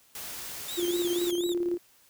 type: noise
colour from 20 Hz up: white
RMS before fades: -39 dBFS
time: 0.15-1.31 s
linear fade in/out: 2 ms
type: tone with vibrato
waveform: sawtooth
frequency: 3494 Hz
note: A7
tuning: 13 cents flat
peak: -33 dBFS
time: 0.68-1.54 s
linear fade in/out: 5 ms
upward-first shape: sine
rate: 4.1 Hz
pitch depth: 190 cents each way
type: tone with tremolo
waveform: sine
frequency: 349.2 Hz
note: F4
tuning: in tune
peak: -24 dBFS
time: 0.77-1.78 s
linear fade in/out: 20 ms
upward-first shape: square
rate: 18 Hz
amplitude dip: 40%
effects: white hiss -61 dBFS RMS until 2.09 s